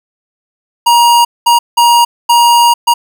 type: tone bursts at uneven times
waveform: square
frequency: 947 Hz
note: A#5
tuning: 27 cents sharp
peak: -5 dBFS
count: 5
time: 0.86-1.25 / 1.46-1.59 / 1.77-2.05 / 2.29-2.74 / 2.87-2.94 s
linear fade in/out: 10 ms
effects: none